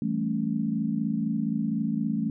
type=chord; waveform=sine; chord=A dominant seventh; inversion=second; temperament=equal; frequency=164.81 / 196 / 220 / 277.2 Hz; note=E3 / G3 / A3 / C#4; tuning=0 / 0 / 0 / 0 cents; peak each=-32 / -32 / -27 / -32 dBFS; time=0.02-2.3 s; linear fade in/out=2 ms; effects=none